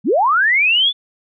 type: linear sweep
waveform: sine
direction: up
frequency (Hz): 157.1 to 3527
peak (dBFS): -11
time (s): 0.04-0.93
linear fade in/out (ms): 50
effects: none